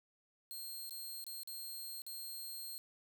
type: tone with dropouts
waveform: 10% pulse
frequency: 4220 Hz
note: C8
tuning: 14 cents sharp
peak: -37 dBFS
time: 0.51-2.78 s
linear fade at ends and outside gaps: 0 ms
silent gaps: 0.894-0.908 / 1.241-1.266 / 1.433-1.474 / 2.019-2.065 s
effects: 11-bit